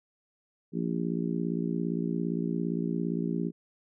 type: harmonic tone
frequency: 57.5 Hz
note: A#1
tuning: 23 cents flat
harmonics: 3 / 4 / 5 / 6 / 7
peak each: -31 / -33 / -35 / -37 / -38 dBFS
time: 0.72-3.52 s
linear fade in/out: 50 ms
effects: none